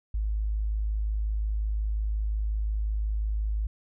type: tone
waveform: sine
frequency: 52.8 Hz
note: G#1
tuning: 29 cents sharp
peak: -25 dBFS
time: 0.14-3.67 s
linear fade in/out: 5 ms
effects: none